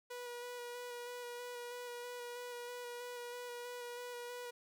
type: tone with vibrato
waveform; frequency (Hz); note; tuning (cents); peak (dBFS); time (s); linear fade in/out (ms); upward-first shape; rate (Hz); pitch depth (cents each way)
sawtooth; 486.2; B4; -27; -40; 0.1-4.51; 10; square; 3.1; 13
effects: none